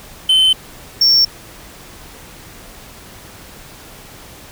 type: tone pair in turn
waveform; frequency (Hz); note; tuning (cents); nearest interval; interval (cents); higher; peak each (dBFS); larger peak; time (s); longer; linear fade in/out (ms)
triangle; 3067 / 5465; G7 / F8; -38 / -38; minor seventh; 1000; second; -7; neither; 0.29-0.53 / 1.01-1.25; neither; 5
effects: pink hiss -38 dBFS RMS until 4.51 s